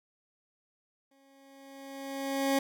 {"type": "tone with exponential growth", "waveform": "20% pulse", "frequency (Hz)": 273.1, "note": "C#4", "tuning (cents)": -26, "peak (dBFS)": -19, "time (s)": [1.11, 2.59], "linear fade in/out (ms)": 5, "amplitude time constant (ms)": 320, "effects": []}